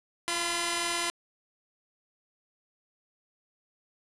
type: tone pair together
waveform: 5% pulse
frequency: 344.3 / 1010.5 Hz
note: F4 / B5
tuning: -25 / +39 cents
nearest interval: octave + perfect fifth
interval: 1864 cents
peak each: -19 dBFS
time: 0.28-1.1 s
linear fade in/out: 0 ms
effects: resampled to 22050 Hz + 7-bit

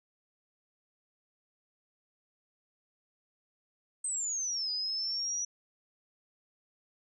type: exponential two-way sweep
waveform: sine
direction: down then up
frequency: 8380 to 4935 to 5870 Hz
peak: -31 dBFS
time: 4.04-5.45 s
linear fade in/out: 5 ms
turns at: 4.71 s
effects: none

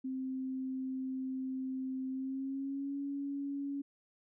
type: tone with pitch glide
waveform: sine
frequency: 261.6 to 280.4 Hz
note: C4 to C#4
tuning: 0 to +20 cents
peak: -35 dBFS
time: 0.04-3.82 s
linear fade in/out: 10 ms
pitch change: +120 cents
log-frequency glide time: 2.09-2.97 s
effects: none

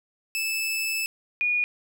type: tone pair in turn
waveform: sawtooth / sine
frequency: 2624 / 2448 Hz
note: E7 / D#7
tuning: -9 / -29 cents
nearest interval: minor second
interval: 120 cents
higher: first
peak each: -22 / -21 dBFS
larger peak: second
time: 0.35-1.06 / 1.41-1.64 s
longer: first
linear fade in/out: 0 ms
effects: none

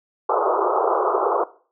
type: band-pass noise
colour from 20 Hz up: pink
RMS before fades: -20 dBFS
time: 0.29-1.44 s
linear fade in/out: 5 ms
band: 360 to 1300 Hz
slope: 96 dB/octave
effects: noise-tail reverb RT60 0.4 s tail -17 dB re dry

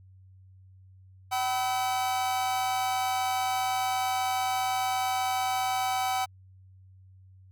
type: tone cluster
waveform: 45% pulse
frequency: 762 / 993 / 1295 Hz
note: G5 / B5 / E6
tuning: -49 / +9 / -31 cents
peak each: -27 / -36 / -36 dBFS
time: 1.31-6.26 s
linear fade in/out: 20 ms
effects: added 94 Hz sine -51 dBFS peak until 7.51 s

